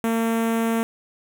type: tone with notch filter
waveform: sawtooth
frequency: 227.5 Hz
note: A#3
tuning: 42 cents flat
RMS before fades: -22 dBFS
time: 0.04-0.83 s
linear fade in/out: 0 ms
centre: 4600 Hz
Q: 0.79
effects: none